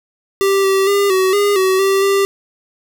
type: tone with pitch steps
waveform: square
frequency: 392 / 387 / 401.6 / 376.5 / 407.6 / 377.6 / 389.3 / 394.6 Hz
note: G4 / G4 / G4 / F#4 / G#4 / F#4 / G4 / G4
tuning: 0 / -22 / +42 / +30 / -32 / +35 / -12 / +11 cents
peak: -12 dBFS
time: 0.41-2.25 s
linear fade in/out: 0 ms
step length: 230 ms
effects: none